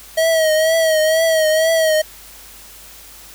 square tone with vibrato, 638 Hz, D#5, 43 cents sharp, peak -13 dBFS, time 0.17-2.02 s, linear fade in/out 10 ms, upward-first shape triangle, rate 2.1 Hz, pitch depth 58 cents each way, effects added 50 Hz sine -48 dBFS peak until 3.34 s + white hiss -40 dBFS RMS until 3.34 s

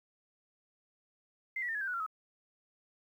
sine tone with pitch steps, 2081 / 1941.6 / 1811.6 / 1690.3 / 1577.1 / 1471.5 / 1372.9 / 1281 Hz, C7 / B6 / A#6 / G#6 / G6 / F#6 / F6 / E6, -10 / -30 / -50 / +30 / +10 / -10 / -30 / -50 cents, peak -33 dBFS, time 1.56-2.064 s, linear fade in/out 5 ms, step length 63 ms, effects 11-bit

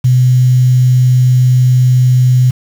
sine tone with quantisation, 126.5 Hz, B2, 42 cents sharp, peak -5 dBFS, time 0.04-2.51 s, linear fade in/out 10 ms, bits 5, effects none

